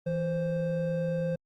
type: tone pair together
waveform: triangle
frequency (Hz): 164.81 / 523.2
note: E3 / C5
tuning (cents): 0 / 0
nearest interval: octave + minor sixth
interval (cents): 2000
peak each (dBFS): -28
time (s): 0.06-1.36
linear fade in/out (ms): 10
effects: Opus 48 kbps